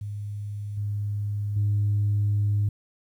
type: tone with level steps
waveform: sine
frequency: 103 Hz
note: G#2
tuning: 14 cents flat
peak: -30 / -25 / -19 dBFS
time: 0.01-2.69 s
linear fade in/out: 5 ms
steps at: 0.77 / 1.56 s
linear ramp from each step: 5 ms
effects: tanh soft clip ceiling -17 dBFS + 10-bit